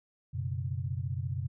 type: chord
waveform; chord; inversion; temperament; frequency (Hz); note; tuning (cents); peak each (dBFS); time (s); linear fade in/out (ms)
sine; F# suspended fourth; none; equal; 92.5 / 123.47 / 138.59; F#2 / B2 / C#3; 0 / 0 / 0; -35 / -35 / -37; 0.33-1.48; 20
effects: none